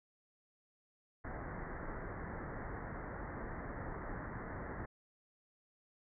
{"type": "low-pass noise", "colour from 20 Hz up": "pink", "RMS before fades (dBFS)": -44, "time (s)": [1.24, 4.86], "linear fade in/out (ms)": 10, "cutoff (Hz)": 2000, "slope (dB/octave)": 96, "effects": []}